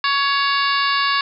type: harmonic tone with a mistuned harmonic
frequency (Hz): 559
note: C#5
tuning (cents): +14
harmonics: 2 / 3 / 4 / 5 / 6 / 7 / 8 / 9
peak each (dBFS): -19 / -22 / -28 / -25 / -29 / -28 / -26 / -32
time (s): 0.04-1.21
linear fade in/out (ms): 2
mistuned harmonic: 6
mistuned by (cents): +96
effects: none